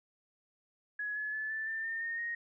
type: tone with pitch steps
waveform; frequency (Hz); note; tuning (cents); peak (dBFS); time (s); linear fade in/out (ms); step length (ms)
sine; 1682 / 1707.5 / 1733.3 / 1759.5 / 1786.1 / 1813.2 / 1840.6 / 1868.5; G#6 / G#6 / A6 / A6 / A6 / A#6 / A#6 / A#6; +22 / +48 / -26 / 0 / +25 / -48 / -22 / +4; -34; 0.99-2.35; 5; 170
effects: none